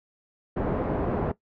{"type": "low-pass noise", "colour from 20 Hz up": "white", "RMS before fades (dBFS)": -27, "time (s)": [0.56, 1.32], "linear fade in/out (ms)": 10, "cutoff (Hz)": 500, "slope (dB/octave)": 12, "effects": ["noise-tail reverb RT60 0.1 s tail -17 dB re dry", "low-pass 2000 Hz 12 dB/octave"]}